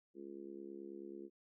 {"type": "harmonic tone", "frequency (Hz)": 69.3, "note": "C#2", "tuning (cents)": 0, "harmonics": [3, 4, 5, 6, 7], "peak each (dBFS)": [-55, -56, -49, -55, -62], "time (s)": [0.14, 1.3], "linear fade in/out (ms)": 50, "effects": []}